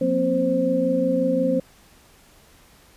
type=tone cluster; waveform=sine; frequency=180 / 238.2 / 263.8 / 524 Hz; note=F#3 / A#3 / C4 / C5; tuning=-47 / +38 / +14 / +2 cents; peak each=-27 / -26 / -23 / -21 dBFS; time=0.01-1.6 s; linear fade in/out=5 ms; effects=pink hiss -53 dBFS RMS until 2.96 s + resampled to 32000 Hz